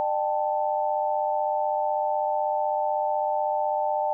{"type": "chord", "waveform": "sine", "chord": "D suspended fourth", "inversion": "none", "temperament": "equal with one note detuned", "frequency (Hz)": [602.1, 784, 880], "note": ["D5", "G5", "A5"], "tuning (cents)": [43, 0, 0], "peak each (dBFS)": -27, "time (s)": [0, 4.13], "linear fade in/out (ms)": 0, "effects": []}